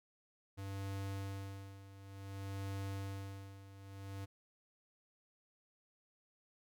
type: tone with tremolo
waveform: square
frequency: 98 Hz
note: G2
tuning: in tune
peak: -40 dBFS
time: 0.57-4.26 s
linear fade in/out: 20 ms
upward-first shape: sine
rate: 0.56 Hz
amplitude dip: 80%
effects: none